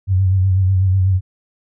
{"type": "tone with vibrato", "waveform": "sine", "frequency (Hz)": 94.4, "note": "F#2", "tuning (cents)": 35, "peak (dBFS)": -11, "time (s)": [0.07, 1.21], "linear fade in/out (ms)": 50, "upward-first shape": "sine", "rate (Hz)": 8.1, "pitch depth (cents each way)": 49, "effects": []}